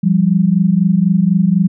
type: tone pair together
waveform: sine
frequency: 171.98 / 196 Hz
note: F3 / G3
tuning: -26 / 0 cents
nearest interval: major second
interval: 226 cents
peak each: -12 dBFS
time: 0.03-1.68 s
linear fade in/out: 10 ms
effects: none